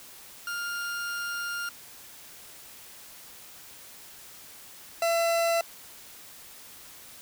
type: tone pair in turn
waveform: 40% pulse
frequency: 1405 / 672.3 Hz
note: F6 / E5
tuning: +10 / +34 cents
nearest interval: octave + minor second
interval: 1276 cents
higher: first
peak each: -30 / -22 dBFS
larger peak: second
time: 0.47-1.69 / 5.02-5.61 s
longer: first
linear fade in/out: 2 ms
effects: white hiss -48 dBFS RMS until 7.21 s